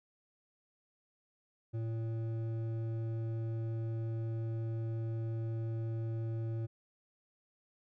sine tone with hard clipping, 113.2 Hz, A2, 50 cents sharp, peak -36 dBFS, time 1.73-6.67 s, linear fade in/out 20 ms, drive 9 dB, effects none

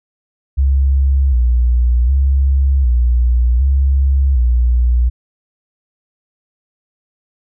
sine tone with vibrato, 64 Hz, C2, 38 cents flat, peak -9 dBFS, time 0.57-5.1 s, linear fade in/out 20 ms, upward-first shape square, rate 0.66 Hz, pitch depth 100 cents each way, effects none

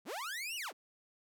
sawtooth linear two-way sweep, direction up then down, 133.7 to 2966 to 156.1 Hz, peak -35 dBFS, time 0.05-0.73 s, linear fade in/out 50 ms, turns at 0.56 s, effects none

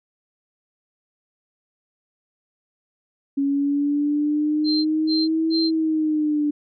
sine linear two-way sweep, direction up then down, 277.2 to 326 to 293.2 Hz, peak -18 dBFS, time 3.37-6.51 s, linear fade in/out 10 ms, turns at 5.6 s
sine tone bursts, 4145 Hz, C8, 17 cents flat, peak -22 dBFS, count 3, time 4.64-5.71 s, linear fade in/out 50 ms, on 210 ms, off 220 ms
effects none

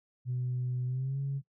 sine tone with pitch glide, 125.2 to 138.12 Hz, B2 to C#3, +24 to -6 cents, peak -29 dBFS, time 0.25-1.42 s, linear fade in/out 50 ms, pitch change +170 cents, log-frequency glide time 0.86-1.19 s, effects noise-tail reverb RT60 0.1 s tail -19 dB re dry + tanh soft clip ceiling -26 dBFS

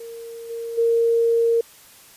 sine tone with level steps, 462.6 Hz, A#4, 13 cents flat, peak -33 / -27 / -15 dBFS, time 0-1.61 s, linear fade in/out 5 ms, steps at 0.49 / 0.77 s, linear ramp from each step 20 ms, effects white hiss -48 dBFS RMS until 2.16 s + resampled to 32000 Hz

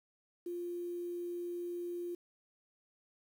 sine tone with quantisation, 349.2 Hz, F4, in tune, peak -37 dBFS, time 0.46-2.15 s, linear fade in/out 5 ms, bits 10, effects none

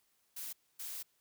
blue noise bursts at uneven times, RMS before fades -43 dBFS, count 2, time 0.36-0.53 / 0.79-1.03 s, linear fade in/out 10 ms, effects white hiss -75 dBFS RMS until 1.2 s

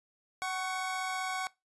25% pulse tone pair together, 750.9 / 1108.7 Hz, F#5 / C#6, +25 / 0 cents, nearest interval perfect fifth, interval 675 cents, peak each -31 / -33 dBFS, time 0.42-1.47 s, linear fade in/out 0 ms, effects noise-tail reverb RT60 0.2 s tail -21 dB re dry + resampled to 24000 Hz

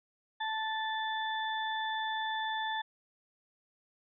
harmonic tone, 878 Hz, A5, 4 cents flat, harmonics 1 / 2 / 4, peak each -34 / -37 / -40 dBFS, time 0.4-2.82 s, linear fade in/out 10 ms, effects none

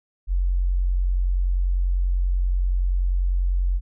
sine tone, 45.16 Hz, F#1, 41 cents flat, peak -18 dBFS, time 0.27-3.81 s, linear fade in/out 50 ms, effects none

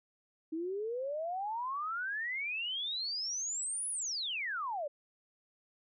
sine exponential two-way sweep, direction up then down, 311.1 to 10480 to 551 Hz, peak -34 dBFS, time 0.52-4.88 s, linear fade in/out 10 ms, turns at 3.9 s, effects none

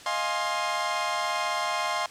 sawtooth chord, F minor seventh, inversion third, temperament equal with one note detuned, 622.3 / 698.5 / 830.6 / 1056.8 Hz, Eb5 / F5 / Ab5 / C6, 0 / 0 / 0 / +17 cents, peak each -31 / -28 / -30 / -25 dBFS, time 0.06-2.06 s, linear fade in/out 2 ms, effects white hiss -46 dBFS RMS until 2.1 s + low-pass 7000 Hz 12 dB/octave

